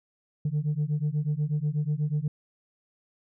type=beating tone pair; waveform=sine; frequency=145.7 / 153.9 Hz; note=D3 / D#3; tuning=-13 / -19 cents; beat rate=8.2 Hz; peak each=-26 / -26 dBFS; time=0.45-2.28 s; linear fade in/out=5 ms; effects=tanh soft clip ceiling -21 dBFS